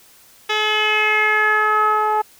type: tone with low-pass filter sweep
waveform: 10% pulse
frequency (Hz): 427.5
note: A4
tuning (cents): -50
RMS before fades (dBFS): -17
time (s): 0.49-2.22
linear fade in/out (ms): 10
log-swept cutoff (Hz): 3900 to 950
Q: 4
effects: white hiss -49 dBFS RMS until 2.39 s